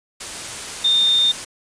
sine tone in noise, 3631 Hz, A#7, 46 cents flat, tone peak -13 dBFS, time 0.84-1.32 s, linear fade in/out 10 ms, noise white, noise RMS -30 dBFS, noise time 0.2-1.45 s, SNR +14 dB, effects resampled to 22050 Hz

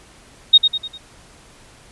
sine tone with echo, 3729 Hz, A#7, in tune, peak -4 dBFS, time 0.53-0.58 s, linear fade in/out 10 ms, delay 100 ms, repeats 4, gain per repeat -7 dB, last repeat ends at 0.98 s, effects pink hiss -47 dBFS RMS until 1.91 s + resampled to 24000 Hz

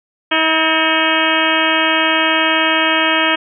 harmonic tone with a mistuned harmonic, 319.5 Hz, D#4, 46 cents sharp, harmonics 1 / 2 / 3 / 4 / 5 / 6 / 7 / 8 / 9 / 10, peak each -21 / -21 / -21 / -21 / -21 / -21 / -21 / -21 / -21 / -21 dBFS, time 0.31-3.36 s, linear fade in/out 10 ms, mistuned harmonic 6, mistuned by -78 cents, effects none

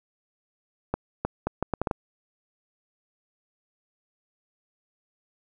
accelerating click train, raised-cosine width 1 ms, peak -11 dBFS, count 8, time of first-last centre 0.94-1.912 s, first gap 310 ms, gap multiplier 0.71, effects none

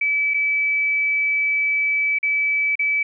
sine tone with dropouts, 2300 Hz, D7, 37 cents flat, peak -17 dBFS, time 0.01-3.03 s, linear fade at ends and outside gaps 5 ms, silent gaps 0.338-0.342 / 2.187-2.229 / 2.755-2.792 s, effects none

